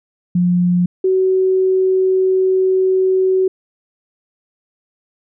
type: tone pair in turn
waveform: sine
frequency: 177.5 / 376.1 Hz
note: F3 / F#4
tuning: +28 / +28 cents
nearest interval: octave + minor second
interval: 1300 cents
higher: second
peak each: -11 dBFS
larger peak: neither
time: 0.35-0.86 / 1.04-3.48 s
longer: second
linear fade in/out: 5 ms
effects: none